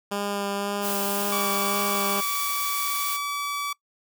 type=tone with vibrato; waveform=10% pulse; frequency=201.5 Hz; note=G3; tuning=48 cents sharp; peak=-18 dBFS; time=0.11-2.21 s; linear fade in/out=10 ms; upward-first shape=sine; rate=1.9 Hz; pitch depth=11 cents each way
type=noise; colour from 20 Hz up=blue; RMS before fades=-30 dBFS; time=0.81-3.19 s; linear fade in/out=50 ms
type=tone; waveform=sawtooth; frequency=1148 Hz; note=D6; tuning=40 cents flat; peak=-23 dBFS; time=1.32-3.73 s; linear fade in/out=5 ms
effects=noise-tail reverb RT60 0.1 s tail -23 dB re dry